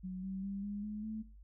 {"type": "tone with pitch steps", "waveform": "sine", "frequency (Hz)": [185, 191.19, 197.59, 204.2, 211, 218.1], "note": ["F#3", "G3", "G3", "G#3", "G#3", "A3"], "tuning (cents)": [0, -43, 14, -29, 28, -15], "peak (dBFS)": -38, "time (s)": [0.03, 1.23], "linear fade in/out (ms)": 20, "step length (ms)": 200, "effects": ["noise-tail reverb RT60 0.3 s tail -19 dB re dry", "added 50 Hz sine -53 dBFS peak until 1.43 s"]}